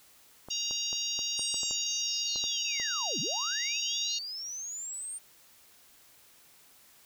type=clicks; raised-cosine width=1 ms; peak=-30 dBFS; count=11; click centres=0.486 / 0.71 / 0.929 / 1.191 / 1.394 / 1.543 / 1.633 / 1.71 / 2.359 / 2.44 / 2.799 s
type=harmonic tone; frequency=939 Hz; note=A#5; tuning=12 cents sharp; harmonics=3 / 4 / 5 / 6 / 7; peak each=-37 / -37 / -37 / -37 / -37 dBFS; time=0.5-4.19 s; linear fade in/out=10 ms
type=linear two-way sweep; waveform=sine; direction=down then up; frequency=8870 to 126.7 to 8870 Hz; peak=-36 dBFS; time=1.37-5.19 s; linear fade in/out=20 ms; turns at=3.2 s
effects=white hiss -59 dBFS RMS until 7.05 s